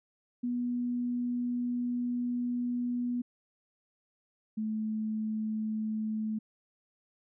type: tone pair in turn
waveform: sine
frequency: 243.8 / 217.2 Hz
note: B3 / A3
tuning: -22 / -22 cents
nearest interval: major second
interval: 200 cents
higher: first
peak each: -29 / -30 dBFS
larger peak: first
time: 0.43-3.22 / 4.57-6.39 s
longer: first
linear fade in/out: 10 ms
effects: none